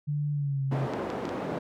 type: tone with pitch glide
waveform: sine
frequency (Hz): 146.83 to 135.42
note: D3 to C#3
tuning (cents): 0 to -40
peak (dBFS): -26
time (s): 0.07-0.87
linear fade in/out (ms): 20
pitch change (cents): -140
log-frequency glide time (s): 0.32-0.64
type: band-pass noise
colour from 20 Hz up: white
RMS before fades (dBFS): -33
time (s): 0.71-1.59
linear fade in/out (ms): 10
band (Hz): 150 to 600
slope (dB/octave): 12
type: clicks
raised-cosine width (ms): 0.2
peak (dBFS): -23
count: 4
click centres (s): 0.936 / 1.102 / 1.254 / 1.292
effects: none